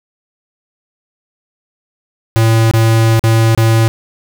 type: tone with dropouts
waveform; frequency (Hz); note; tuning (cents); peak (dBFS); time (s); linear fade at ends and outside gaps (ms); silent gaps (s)
square; 112.8; A2; +44; -8; 2.36-3.88; 0; 2.712-2.737 / 3.194-3.239 / 3.549-3.576
effects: none